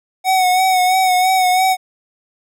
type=tone with vibrato; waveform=square; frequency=743 Hz; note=F#5; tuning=7 cents sharp; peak=-12 dBFS; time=0.24-1.77 s; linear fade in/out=50 ms; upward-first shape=sine; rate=3 Hz; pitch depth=36 cents each way; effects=none